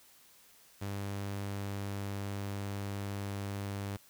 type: tone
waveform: sawtooth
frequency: 99.9 Hz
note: G2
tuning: 33 cents sharp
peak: -32 dBFS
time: 0.81-3.97 s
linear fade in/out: 10 ms
effects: white hiss -61 dBFS RMS until 4.09 s